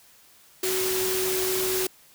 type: tone in noise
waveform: sine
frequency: 373.8 Hz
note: F#4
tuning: 18 cents sharp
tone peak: -26 dBFS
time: 0.63-1.87 s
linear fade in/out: 5 ms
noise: white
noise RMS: -28 dBFS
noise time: 0.63-1.87 s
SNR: -1 dB
effects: white hiss -55 dBFS RMS until 2.14 s